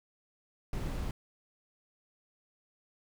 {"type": "noise", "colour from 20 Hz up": "brown", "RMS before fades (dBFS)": -35, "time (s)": [0.73, 1.11], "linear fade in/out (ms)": 2, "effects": []}